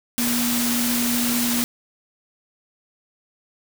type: tone in noise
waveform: sine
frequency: 240.1 Hz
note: B3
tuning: 49 cents flat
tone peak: -22 dBFS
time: 0.18-1.64 s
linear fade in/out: 0 ms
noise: white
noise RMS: -24 dBFS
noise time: 0.18-1.64 s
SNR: -1 dB
effects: none